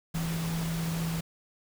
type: tone in noise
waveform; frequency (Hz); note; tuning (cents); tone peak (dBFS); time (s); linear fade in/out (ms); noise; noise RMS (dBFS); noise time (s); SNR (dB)
sine; 164.81; E3; 0; -29; 0.14-1.21; 10; pink; -38; 0.14-1.21; +6
effects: none